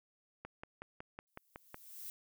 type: click train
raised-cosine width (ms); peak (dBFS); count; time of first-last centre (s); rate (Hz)
0.5; -30; 8; 0.45-1.744; 5.41
type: noise with exponential growth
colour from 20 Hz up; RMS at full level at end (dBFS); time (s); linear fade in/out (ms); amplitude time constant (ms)
violet; -44; 1.27-2.1; 0; 180
effects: none